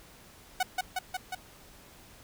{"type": "tone with echo", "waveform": "sawtooth", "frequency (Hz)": 742, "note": "F#5", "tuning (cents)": 5, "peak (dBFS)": -21, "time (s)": [0.6, 0.63], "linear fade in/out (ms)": 5, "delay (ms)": 180, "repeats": 4, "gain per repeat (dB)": -2, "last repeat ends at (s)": 1.35, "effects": ["pink hiss -54 dBFS RMS until 2.23 s"]}